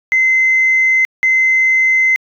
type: tone pair in turn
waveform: sine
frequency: 2061 / 2061 Hz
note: C7 / C7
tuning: -27 / -27 cents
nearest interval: unison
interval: 0 cents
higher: neither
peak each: -8 dBFS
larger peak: neither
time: 0.12-1.05 / 1.23-2.16 s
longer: neither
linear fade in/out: 0 ms
effects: tanh soft clip ceiling -4 dBFS